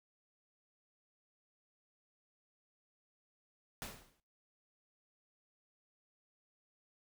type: noise with exponential decay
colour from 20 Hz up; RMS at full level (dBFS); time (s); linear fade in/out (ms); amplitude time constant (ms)
pink; -41; 3.82-4.2; 0; 82
effects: noise-tail reverb RT60 0.4 s tail -21 dB re dry